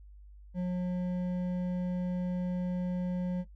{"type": "tone with hard clipping", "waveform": "triangle", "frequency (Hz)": 180, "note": "F#3", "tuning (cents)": -47, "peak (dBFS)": -31, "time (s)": [0.54, 3.45], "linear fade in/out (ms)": 50, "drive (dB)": 11, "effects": ["noise-tail reverb RT60 0.1 s tail -19 dB re dry", "added 50 Hz sine -49 dBFS peak until 3.55 s"]}